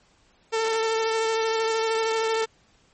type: tone with vibrato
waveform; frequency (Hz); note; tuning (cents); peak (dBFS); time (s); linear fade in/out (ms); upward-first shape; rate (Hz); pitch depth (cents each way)
sawtooth; 446.8; A4; +27; -18; 0.52-2.46; 20; triangle; 13; 19
effects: pink hiss -61 dBFS RMS until 2.93 s + MP3 32 kbps